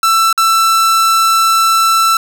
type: tone with dropouts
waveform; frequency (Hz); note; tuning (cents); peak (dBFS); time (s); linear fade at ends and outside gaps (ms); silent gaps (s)
45% pulse; 1332; E6; +18; -8; 0.03-2.17; 2; 0.328-0.377
effects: none